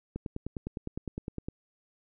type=click train; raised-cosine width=3 ms; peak=-22 dBFS; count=14; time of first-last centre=0.16-1.485 s; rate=9.81 Hz; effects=none